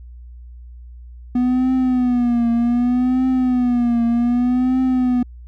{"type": "tone with vibrato", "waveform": "triangle", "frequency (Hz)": 245.9, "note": "B3", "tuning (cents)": -7, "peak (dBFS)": -12, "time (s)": [1.35, 5.23], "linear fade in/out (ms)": 5, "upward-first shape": "triangle", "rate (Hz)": 0.65, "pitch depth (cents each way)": 96, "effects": ["added 60 Hz sine -35 dBFS peak until 5.47 s"]}